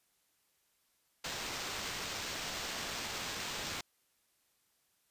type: noise with sample-and-hold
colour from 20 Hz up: white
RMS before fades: -40 dBFS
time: 1.24-3.81 s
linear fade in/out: 5 ms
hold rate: 11025 Hz
effects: white hiss -75 dBFS RMS until 5.1 s + resampled to 32000 Hz